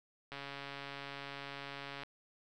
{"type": "click train", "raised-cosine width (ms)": 0.3, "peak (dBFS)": -28, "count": 241, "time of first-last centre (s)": [0.32, 2.034], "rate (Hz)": 140, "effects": []}